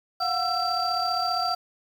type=tone cluster; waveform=sine; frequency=707 / 742 / 1343 / 4676 Hz; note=F5 / F#5 / E6 / D8; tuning=+21 / +5 / +32 / -8 cents; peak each=-28 dBFS; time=0.2-1.55 s; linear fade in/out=10 ms; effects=tanh soft clip ceiling -16 dBFS + 8-bit